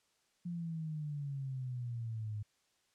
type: exponential sweep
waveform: sine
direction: down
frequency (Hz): 175.8 to 103.83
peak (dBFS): -37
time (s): 0.45-2.43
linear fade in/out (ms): 10
effects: white hiss -75 dBFS RMS until 2.94 s + low-pass 8000 Hz 12 dB/octave